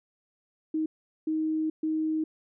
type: tone bursts at uneven times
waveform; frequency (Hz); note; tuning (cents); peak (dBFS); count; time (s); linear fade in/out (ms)
sine; 314.1; D#4; +16; -25; 3; 0.74-0.86 / 1.27-1.7 / 1.83-2.24; 5
effects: none